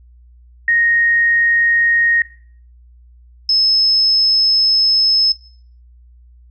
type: tone pair in turn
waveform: sine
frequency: 1864.7 / 5197 Hz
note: A#6 / E8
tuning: 0 / -25 cents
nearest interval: octave + tritone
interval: 1775 cents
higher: second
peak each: -11 dBFS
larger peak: neither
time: 0.68-2.22 / 3.49-5.32 s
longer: second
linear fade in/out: 2 ms
effects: noise-tail reverb RT60 0.5 s tail -17 dB re dry + added 60 Hz sine -42 dBFS peak until 6.5 s